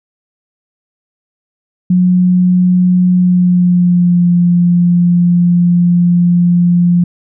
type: tone with pitch glide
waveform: sine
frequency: 180.9 to 174.84 Hz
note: F#3 to F3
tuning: -39 to +2 cents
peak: -6 dBFS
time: 1.9-7.04 s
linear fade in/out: 5 ms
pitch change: -59 cents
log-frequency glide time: 3.14-4.29 s
effects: none